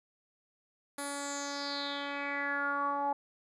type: tone with low-pass filter sweep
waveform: 10% pulse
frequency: 283.5 Hz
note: C#4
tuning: 39 cents sharp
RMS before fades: -35 dBFS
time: 0.98-3.13 s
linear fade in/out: 5 ms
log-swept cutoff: 11000 to 820 Hz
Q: 5.9
effects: none